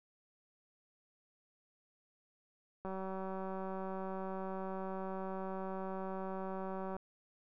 click train, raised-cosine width 1 ms, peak -29 dBFS, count 783, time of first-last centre 2.85-6.966 s, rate 190 Hz, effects none

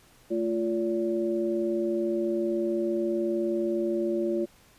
sine tone cluster, 221.5 / 347.5 / 572 Hz, A3 / F4 / D5, +12 / -9 / -46 cents, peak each -32 / -26 / -32 dBFS, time 0.3-4.46 s, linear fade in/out 20 ms, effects pink hiss -58 dBFS RMS until 4.78 s + resampled to 32000 Hz

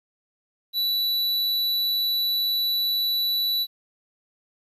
square tone, 3951 Hz, B7, in tune, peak -22 dBFS, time 0.73-3.67 s, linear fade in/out 50 ms, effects resampled to 32000 Hz + 10-bit

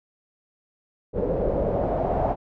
pink noise with low-pass filter sweep, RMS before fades -24 dBFS, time 1.13-2.36 s, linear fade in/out 50 ms, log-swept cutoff 470 to 740 Hz, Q 4.7, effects none

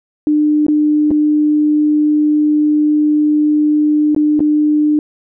sine tone with dropouts, 300.6 Hz, D4, 40 cents sharp, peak -9 dBFS, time 0.27-4.99 s, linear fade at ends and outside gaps 1 ms, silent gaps 0.666-0.683 / 1.107-1.113 / 4.148-4.163 / 4.394-4.404 s, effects none

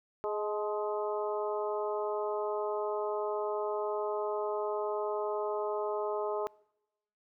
harmonic tone with a mistuned harmonic, 209.3 Hz, G#3, 14 cents sharp, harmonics 2 / 3 / 4 / 5 / 6, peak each -33 / -37 / -39 / -41 / -43 dBFS, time 0.24-6.47 s, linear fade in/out 0 ms, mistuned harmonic 4, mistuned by +42 cents, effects noise-tail reverb RT60 0.9 s tail -25 dB re dry

